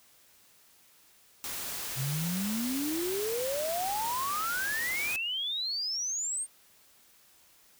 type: noise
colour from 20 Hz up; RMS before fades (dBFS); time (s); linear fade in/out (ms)
white; -37; 1.44-5.16; 0
type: exponential sweep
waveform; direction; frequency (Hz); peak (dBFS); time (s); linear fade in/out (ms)
sine; up; 126.2 to 8870; -30; 1.95-6.47; 50
effects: white hiss -61 dBFS RMS until 7.79 s